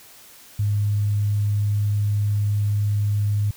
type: tone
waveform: sine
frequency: 103.3 Hz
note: G#2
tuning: 9 cents flat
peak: -18 dBFS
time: 0.59-3.51 s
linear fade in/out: 5 ms
effects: white hiss -47 dBFS RMS until 3.56 s